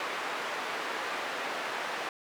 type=band-pass noise; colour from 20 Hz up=white; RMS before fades=-35 dBFS; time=0-2.09 s; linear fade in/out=2 ms; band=400 to 1800 Hz; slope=12 dB/octave; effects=none